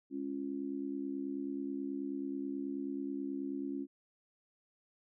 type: harmonic tone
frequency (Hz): 69.3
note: C#2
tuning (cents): 0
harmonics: 3 / 4 / 5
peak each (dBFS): -46 / -37 / -43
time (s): 0.1-3.87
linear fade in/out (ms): 50
effects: none